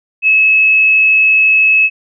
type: tone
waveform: sine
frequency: 2586 Hz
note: E7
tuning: 34 cents flat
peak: -6 dBFS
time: 0.22-1.9 s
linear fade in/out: 50 ms
effects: none